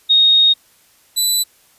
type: tone pair in turn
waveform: sine / 20% pulse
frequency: 3727 / 3978 Hz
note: A#7 / B7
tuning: -1 / +12 cents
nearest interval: minor second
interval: 113 cents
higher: second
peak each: -8 dBFS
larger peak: neither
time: 0.09-0.54 / 1.16-1.44 s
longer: first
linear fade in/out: 20 ms
effects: white hiss -53 dBFS RMS until 1.78 s + resampled to 32000 Hz